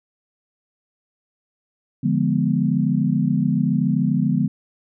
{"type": "chord", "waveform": "sine", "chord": "D diminished seventh", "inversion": "none", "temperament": "equal with one note detuned", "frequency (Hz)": [146.83, 174.11, 207.7, 246.9], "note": ["D3", "F3", "Ab3", "Cb4"], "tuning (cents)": [0, -5, 0, 0], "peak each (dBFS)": -22, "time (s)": [2.03, 4.48], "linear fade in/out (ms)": 10, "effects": []}